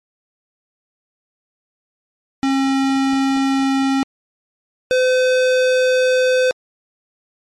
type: tone pair in turn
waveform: square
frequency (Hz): 270.1 / 509.9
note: C#4 / C5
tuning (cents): -45 / -45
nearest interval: major seventh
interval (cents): 1100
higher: second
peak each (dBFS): -15 / -13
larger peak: second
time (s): 2.43-4.03 / 4.91-6.51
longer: neither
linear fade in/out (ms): 0
effects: low-pass 6000 Hz 12 dB/octave + MP3 64 kbps